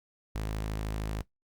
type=tone; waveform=sawtooth; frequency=53.1 Hz; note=G#1; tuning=39 cents sharp; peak=-28 dBFS; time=0.35-1.22 s; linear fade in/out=5 ms; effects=noise-tail reverb RT60 0.1 s tail -17 dB re dry + Opus 48 kbps